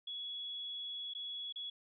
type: tone with dropouts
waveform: sine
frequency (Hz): 3370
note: G#7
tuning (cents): +25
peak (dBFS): -40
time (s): 0.07-1.7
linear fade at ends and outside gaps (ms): 5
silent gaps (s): 1.137-1.149 / 1.525-1.558
effects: none

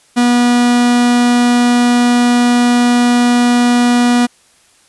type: tone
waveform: 45% pulse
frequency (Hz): 242.5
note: B3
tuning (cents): -31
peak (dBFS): -8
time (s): 0.16-4.27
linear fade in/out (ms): 20
effects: white hiss -50 dBFS RMS until 4.88 s + resampled to 24000 Hz

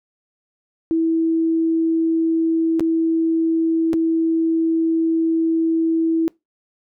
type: tone with dropouts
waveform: sine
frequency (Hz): 326.5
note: E4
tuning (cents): -17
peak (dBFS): -15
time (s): 0.91-6.28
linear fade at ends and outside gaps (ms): 0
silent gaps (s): 2.796-2.806 / 3.932-3.939
effects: noise-tail reverb RT60 0.2 s tail -24 dB re dry

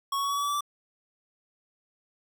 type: tone with pitch steps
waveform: square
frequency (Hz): 1106 / 1114.3 / 1122.7 / 1131.2 / 1139.7 / 1148.3 / 1157 / 1165.7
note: C#6 / C#6 / C#6 / C#6 / C#6 / D6 / D6 / D6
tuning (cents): -4 / +9 / +22 / +35 / +48 / -39 / -26 / -13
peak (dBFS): -27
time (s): 0.12-0.608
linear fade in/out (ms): 5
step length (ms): 61
effects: none

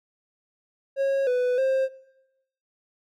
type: tone with pitch steps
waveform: triangle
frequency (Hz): 546 / 497 / 530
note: C#5 / B4 / C5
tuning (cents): -26 / +11 / +22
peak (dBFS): -18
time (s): 0.96-1.89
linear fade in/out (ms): 50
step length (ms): 310
effects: noise-tail reverb RT60 0.9 s tail -20 dB re dry

